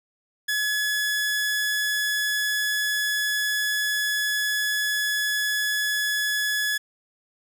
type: tone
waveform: sawtooth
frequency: 1699 Hz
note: G#6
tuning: 39 cents sharp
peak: -19 dBFS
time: 0.48-6.78 s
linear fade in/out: 10 ms
effects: 9-bit